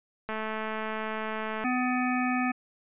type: click train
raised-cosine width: 0.5 ms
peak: -19 dBFS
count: 295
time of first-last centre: 0.29-1.639 s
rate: 218 Hz
type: harmonic tone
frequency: 251.2 Hz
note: B3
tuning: 30 cents sharp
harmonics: 1 / 3 / 5 / 7 / 9 / 10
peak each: -27 / -32 / -34 / -35 / -37 / -37 dBFS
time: 1.64-2.52 s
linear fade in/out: 10 ms
effects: resampled to 8000 Hz